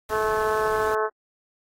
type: noise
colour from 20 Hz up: pink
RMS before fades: -40 dBFS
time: 0.09-0.95 s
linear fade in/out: 2 ms
type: harmonic tone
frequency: 216.5 Hz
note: A3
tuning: 28 cents flat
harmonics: 2 / 3 / 4 / 5 / 6 / 7 / 8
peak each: -24 / -30 / -30 / -28 / -31 / -32 / -38 dBFS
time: 0.09-1.1 s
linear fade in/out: 50 ms
effects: AAC 48 kbps